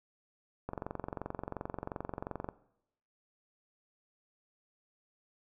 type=click train; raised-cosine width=1 ms; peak=-23 dBFS; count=42; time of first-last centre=0.69-2.488 s; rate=22.8 Hz; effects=noise-tail reverb RT60 0.8 s tail -18 dB re dry